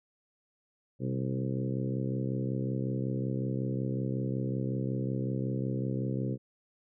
harmonic tone with a mistuned harmonic, 65.41 Hz, C2, in tune, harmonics 2 / 3 / 4 / 5 / 6 / 7 / 8, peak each -32 / -36 / -38 / -40 / -42 / -43 / -44 dBFS, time 0.99-6.38 s, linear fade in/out 50 ms, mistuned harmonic 2, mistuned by -52 cents, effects none

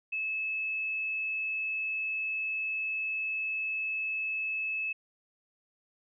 sine tone, 2600 Hz, E7, 24 cents flat, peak -30 dBFS, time 0.12-4.93 s, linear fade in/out 10 ms, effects none

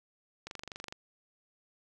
click train, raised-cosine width 0.2 ms, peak -24 dBFS, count 12, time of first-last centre 0.47-0.925 s, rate 24.2 Hz, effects none

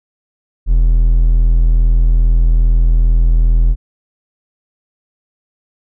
triangle tone, 41.2 Hz, E1, in tune, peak -5 dBFS, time 0.66-3.76 s, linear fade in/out 50 ms, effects none

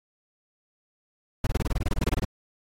brown noise bursts, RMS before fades -23 dBFS, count 16, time 1.44-2.249 s, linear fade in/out 5 ms, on 29 ms, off 23 ms, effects AAC 48 kbps

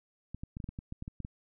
clicks, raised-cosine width 5 ms, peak -27 dBFS, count 12, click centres 0.346 / 0.435 / 0.569 / 0.602 / 0.642 / 0.69 / 0.789 / 0.924 / 1.024 / 1.079 / 1.203 / 1.249 s, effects none

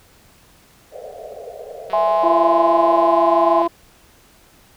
pink band-pass noise, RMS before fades -34 dBFS, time 0.91-3.12 s, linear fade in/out 50 ms, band 430 to 720 Hz, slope 96 dB/octave
click train, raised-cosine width 0.3 ms, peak -21 dBFS, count 333, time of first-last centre 1.9-3.666 s, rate 188 Hz
sine chord, E augmented, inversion none, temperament equal, 659.3 / 830.6 / 1046.5 Hz, E5 / G#5 / B#5, 0 / 0 / 0 cents, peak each -16 / -19 / -21 dBFS, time 1.93-3.62 s, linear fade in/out 2 ms
harmonic tone, 340 Hz, F4, 46 cents flat, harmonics 1 / 2 / 3, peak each -20 / -20 / -20 dBFS, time 2.23-3.68 s, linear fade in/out 10 ms
effects pink hiss -51 dBFS RMS until 4.76 s

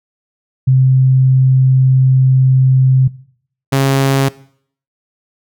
sine / sawtooth tone pair in turn, 130.81 / 136.15 Hz, C3 / C#3, 0 / -31 cents, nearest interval minor second, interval 69 cents, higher second, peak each -6 dBFS, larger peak neither, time 0.67-3.08 / 3.72-4.29 s, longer first, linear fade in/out 10 ms, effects noise-tail reverb RT60 0.6 s tail -20 dB re dry

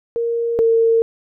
sine tone pair in turn, 466.2 / 455.8 Hz, A#4 / A#4, 0 / -39 cents, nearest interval unison, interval 39 cents, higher first, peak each -17 / -11 dBFS, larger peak second, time 0.16-0.59 / 0.59-1.02 s, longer neither, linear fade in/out 0 ms, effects none

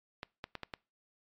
clicks, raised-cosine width 0.3 ms, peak -23 dBFS, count 5, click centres 0.231 / 0.441 / 0.553 / 0.633 / 0.738 s, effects noise-tail reverb RT60 0.3 s tail -24 dB re dry + MP3 64 kbps

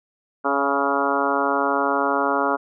harmonic tone with a mistuned harmonic, 140 Hz, C#3, 18 cents sharp, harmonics 2 / 3 / 4 / 5 / 6 / 7 / 8 / 9 / 10, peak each -27 / -27 / -27 / -27 / -27 / -27 / -27 / -27 / -27 dBFS, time 0.44-2.57 s, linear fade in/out 20 ms, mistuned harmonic 5, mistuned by -19 cents, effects none

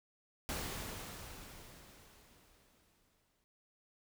pink noise with exponential decay, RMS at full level -39 dBFS, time 0.49-3.44 s, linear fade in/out 0 ms, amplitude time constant 640 ms, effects none

